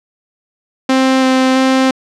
sawtooth tone with vibrato, 261.6 Hz, C4, in tune, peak -5 dBFS, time 0.89-1.91 s, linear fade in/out 5 ms, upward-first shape square, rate 1.5 Hz, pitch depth 8 cents each way, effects low-pass 6000 Hz 12 dB/octave

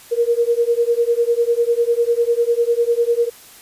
sine beating tone pair, 466.3 / 476.3 Hz, A#4 / A#4, +1 / +37 cents, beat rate 10 Hz, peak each -17 dBFS, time 0.11-3.3 s, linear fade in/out 20 ms, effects white hiss -43 dBFS RMS until 3.61 s + resampled to 32000 Hz

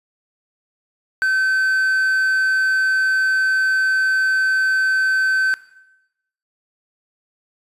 triangle tone with quantisation, 1537 Hz, G6, 35 cents flat, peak -13 dBFS, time 1.22-5.54 s, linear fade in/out 0 ms, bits 7, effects noise-tail reverb RT60 0.9 s tail -17 dB re dry + resampled to 32000 Hz

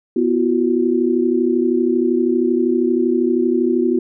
sine chord, B suspended fourth, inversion none, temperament equal with one note detuned, 246.9 / 337.3 / 370 Hz, B3 / E4 / F#4, 0 / +40 / 0 cents, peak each -18 dBFS, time 0.16-3.99 s, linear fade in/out 5 ms, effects none

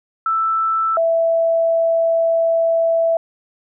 sine tone pair in turn, 1323 / 661.5 Hz, E6 / E5, +6 / +6 cents, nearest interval octave, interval 1200 cents, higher first, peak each -15 / -13 dBFS, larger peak second, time 0.26-0.97 / 0.97-3.17 s, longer second, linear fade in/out 2 ms, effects none

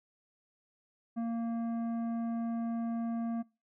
triangle tone with tanh clipping, 230.9 Hz, A#3, 16 cents flat, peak -33 dBFS, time 1.16-3.43 s, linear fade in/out 20 ms, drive 14 dB, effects noise-tail reverb RT60 0.3 s tail -24 dB re dry

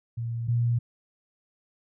sine tone pair in turn, 116.54 / 118.71 Hz, A#2 / A#2, 0 / +32 cents, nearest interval unison, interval 32 cents, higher second, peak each -28 / -21 dBFS, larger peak second, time 0.17-0.48 / 0.48-0.79 s, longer neither, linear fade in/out 10 ms, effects none

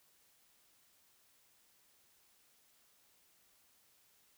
silence, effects white hiss -70 dBFS RMS until 4.37 s

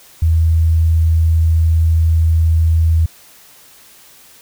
sine tone, 81.3 Hz, E2, 23 cents flat, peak -9 dBFS, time 0.22-3.06 s, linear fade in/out 5 ms, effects white hiss -44 dBFS RMS until 4.41 s

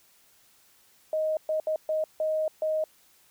sine tone bursts at uneven times, 625 Hz, D#5, 8 cents sharp, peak -24 dBFS, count 6, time 1.13-1.37 / 1.49-1.6 / 1.67-1.76 / 1.89-2.04 / 2.2-2.48 / 2.62-2.84 s, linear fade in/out 2 ms, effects white hiss -61 dBFS RMS until 3.3 s

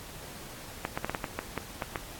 clicks, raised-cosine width 0.5 ms, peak -15 dBFS, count 10, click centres 0.851 / 0.975 / 1.046 / 1.096 / 1.148 / 1.242 / 1.39 / 1.577 / 1.822 / 1.958 s, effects pink hiss -45 dBFS RMS until 2.19 s + AAC 64 kbps

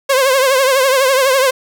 sawtooth tone with vibrato, 531 Hz, C5, 25 cents sharp, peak -6 dBFS, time 0.09-1.51 s, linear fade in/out 10 ms, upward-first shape triangle, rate 12 Hz, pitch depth 99 cents each way, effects none

